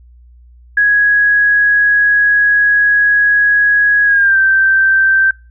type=tone with pitch glide; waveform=sine; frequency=1664 to 1561.6 Hz; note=G#6 to G6; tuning=+3 to -7 cents; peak=-7 dBFS; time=0.77-5.31 s; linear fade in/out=5 ms; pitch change=-110 cents; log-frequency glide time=4.05-4.38 s; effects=noise-tail reverb RT60 0.3 s tail -24 dB re dry + added 60 Hz sine -39 dBFS peak until 5.5 s